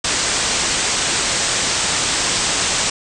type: low-pass noise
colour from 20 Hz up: white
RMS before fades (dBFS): -19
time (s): 0.04-2.9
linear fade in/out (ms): 5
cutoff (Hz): 8600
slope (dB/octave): 96
effects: none